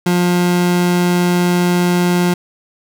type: tone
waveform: 30% pulse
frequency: 177 Hz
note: F3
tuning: 23 cents sharp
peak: -9 dBFS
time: 0.06-2.34 s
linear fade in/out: 5 ms
effects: none